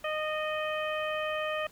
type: harmonic tone with a mistuned harmonic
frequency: 616 Hz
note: D#5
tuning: 17 cents flat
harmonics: 1 / 2 / 3 / 4 / 5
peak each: -32 / -36 / -38 / -39 / -42 dBFS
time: 0.04-1.67 s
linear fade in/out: 5 ms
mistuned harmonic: 4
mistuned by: +33 cents
effects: pink hiss -57 dBFS RMS until 1.71 s